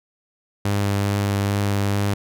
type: tone with vibrato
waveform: sawtooth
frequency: 100.7 Hz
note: G2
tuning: 47 cents sharp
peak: -15 dBFS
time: 0.65-2.14 s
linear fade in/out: 5 ms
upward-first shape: triangle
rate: 2.4 Hz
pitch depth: 12 cents each way
effects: none